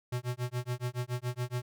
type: tone with tremolo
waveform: square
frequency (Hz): 123.47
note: B2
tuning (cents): 0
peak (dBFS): -30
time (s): 0.12-1.62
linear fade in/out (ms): 5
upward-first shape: sine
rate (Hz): 7.1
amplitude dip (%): 100
effects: none